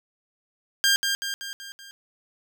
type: tone with echo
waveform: 15% pulse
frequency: 1600 Hz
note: G6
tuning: 35 cents sharp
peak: -11 dBFS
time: 0.84-0.96 s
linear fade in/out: 0 ms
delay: 190 ms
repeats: 5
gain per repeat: -5 dB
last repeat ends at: 1.91 s
effects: none